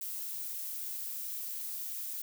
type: noise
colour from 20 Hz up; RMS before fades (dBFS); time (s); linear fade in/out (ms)
violet; -39; 0.01-2.22; 5
effects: none